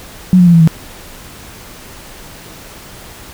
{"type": "tone with pitch steps", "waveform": "sine", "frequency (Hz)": [183.3, 177.47, 171.82, 166.35, 161.05], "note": ["F#3", "F3", "F3", "E3", "E3"], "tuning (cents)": [-16, 28, -28, 16, -40], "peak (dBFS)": -3, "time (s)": [0.33, 0.675], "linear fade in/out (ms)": 0, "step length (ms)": 69, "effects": ["pink hiss -34 dBFS RMS until 3.33 s"]}